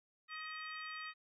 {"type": "harmonic tone with a mistuned harmonic", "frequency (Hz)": 629, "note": "D#5", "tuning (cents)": 19, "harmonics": [2, 3, 4, 5, 6, 7], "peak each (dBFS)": [-48, -47, -50, -57, -55, -56], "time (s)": [0.28, 1.14], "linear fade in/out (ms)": 50, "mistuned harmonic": 5, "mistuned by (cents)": -44, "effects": []}